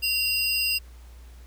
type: tone pair together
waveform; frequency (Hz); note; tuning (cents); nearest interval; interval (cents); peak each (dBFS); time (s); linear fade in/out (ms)
square; 2762 / 4941; F7 / D#8; -20 / -13; minor seventh; 1007; -26; 0.02-0.79; 20
effects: added 60 Hz sine -43 dBFS peak until 1.46 s + pink hiss -57 dBFS RMS until 1.46 s